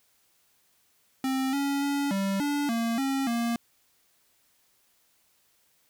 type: tone with pitch steps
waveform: square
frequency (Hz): 264.2 / 280 / 282.6 / 195.6 / 288.5 / 230.4 / 270.9 / 234.1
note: C4 / C#4 / C#4 / G3 / D4 / A#3 / C#4 / A#3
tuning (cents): +17 / +18 / +34 / -4 / -31 / -20 / -40 / +8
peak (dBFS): -26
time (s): 1.24-3.56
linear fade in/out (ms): 2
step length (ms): 290
effects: white hiss -67 dBFS RMS until 5.89 s